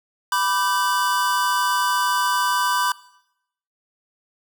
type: chord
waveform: square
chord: G major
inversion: first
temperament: equal with one note detuned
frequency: 987.8 / 1174.7 / 1541 Hz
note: B5 / D6 / G6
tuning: 0 / 0 / -30 cents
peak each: -22 / -25 / -25 dBFS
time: 0.32-2.92 s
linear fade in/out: 2 ms
effects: noise-tail reverb RT60 0.8 s tail -20 dB re dry